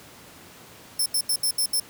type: tone bursts at uneven times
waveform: 10% pulse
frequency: 5340 Hz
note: E8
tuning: 22 cents sharp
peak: -15 dBFS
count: 6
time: 0.99-1.06 / 1.14-1.21 / 1.29-1.36 / 1.43-1.51 / 1.58-1.66 / 1.73-1.8 s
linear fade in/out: 5 ms
effects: pink hiss -47 dBFS RMS until 1.89 s + high-pass 100 Hz 12 dB/octave